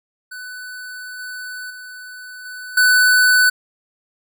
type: tone with level steps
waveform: square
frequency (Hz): 1497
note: F#6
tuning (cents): +20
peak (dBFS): -31 / -29 / -34 / -31 / -11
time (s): 0.31-3.5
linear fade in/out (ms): 10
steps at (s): 1.19 / 1.7 / 2.45 / 2.77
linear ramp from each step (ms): 5
effects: none